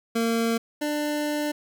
25% pulse tone pair in turn, 229.2 / 297.3 Hz, A#3 / D4, -29 / +21 cents, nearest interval perfect fourth, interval 450 cents, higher second, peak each -18 / -21 dBFS, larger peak first, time 0.15-0.58 / 0.81-1.52 s, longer second, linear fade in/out 10 ms, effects none

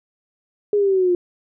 sine exponential sweep, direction down, 418.2 to 350 Hz, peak -14 dBFS, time 0.73-1.15 s, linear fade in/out 2 ms, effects none

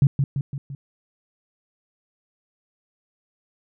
sine tone with echo, 138.3 Hz, C#3, 4 cents flat, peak -11 dBFS, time 0.02-0.07 s, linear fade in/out 2 ms, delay 170 ms, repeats 4, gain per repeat -5 dB, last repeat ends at 0.75 s, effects none

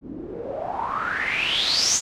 white noise with low-pass filter sweep, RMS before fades -25 dBFS, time 0.01-2.01 s, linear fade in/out 50 ms, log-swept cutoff 240 to 7000 Hz, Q 8.2, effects none

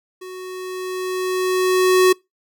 square tone with level ramp, 370 Hz, F#4, in tune, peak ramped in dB -33 to -10 dBFS, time 0.21-2.13 s, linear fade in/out 10 ms, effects noise-tail reverb RT60 0.2 s tail -25 dB re dry

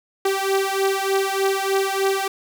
sawtooth beating tone pair, 387.3 / 390.6 Hz, G4 / G4, -21 / -6 cents, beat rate 3.3 Hz, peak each -18 / -18 dBFS, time 0.25-2.28 s, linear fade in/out 5 ms, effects none

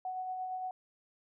sine tone with tremolo, 743 Hz, F#5, 7 cents sharp, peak -34 dBFS, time 0.05-0.71 s, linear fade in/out 2 ms, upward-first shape sine, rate 8.7 Hz, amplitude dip 30%, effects none

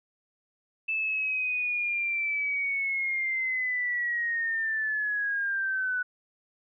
sine linear sweep, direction down, 2637 to 1480 Hz, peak -26 dBFS, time 0.88-6.03 s, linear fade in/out 10 ms, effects none

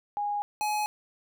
sine / square tone pair in turn, 823 / 843.2 Hz, G#5 / G#5, -16 / +26 cents, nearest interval unison, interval 42 cents, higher second, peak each -27 dBFS, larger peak neither, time 0.17-0.42 / 0.61-0.86 s, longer neither, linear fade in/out 0 ms, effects none

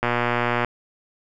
click train, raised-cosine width 0.5 ms, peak -6 dBFS, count 75, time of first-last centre 0.03-0.647 s, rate 120 Hz, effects none

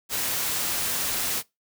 white noise, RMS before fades -27 dBFS, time 0.09-1.43 s, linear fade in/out 50 ms, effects noise-tail reverb RT60 0.2 s tail -22 dB re dry

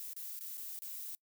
violet noise with dropouts, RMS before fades -44 dBFS, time 0-1.15 s, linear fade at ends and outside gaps 0 ms, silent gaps 0.133-0.164 / 0.391-0.409 / 0.572-0.578 / 0.79-0.82 s, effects noise-tail reverb RT60 0.1 s tail -25 dB re dry

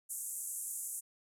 white band-pass noise, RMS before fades -41 dBFS, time 0.09-1.01 s, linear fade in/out 20 ms, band 7200 to 12000 Hz, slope 48 dB/octave, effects none

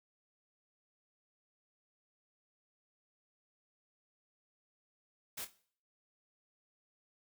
white noise with echo, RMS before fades -42 dBFS, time 5.37-5.45 s, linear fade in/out 10 ms, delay 26 ms, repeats 2, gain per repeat -11 dB, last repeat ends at 5.502 s, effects noise-tail reverb RT60 0.5 s tail -17 dB re dry

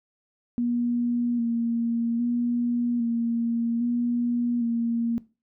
sine tone with vibrato, 236.3 Hz, A#3, 24 cents sharp, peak -22 dBFS, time 0.58-5.18 s, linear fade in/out 0 ms, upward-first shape square, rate 0.62 Hz, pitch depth 26 cents each way, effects noise-tail reverb RT60 0.3 s tail -19 dB re dry

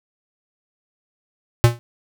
square tone with exponential decay, 118.6 Hz, A#2, 30 cents sharp, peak -5 dBFS, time 1.64-1.79 s, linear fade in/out 0 ms, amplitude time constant 32 ms, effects none

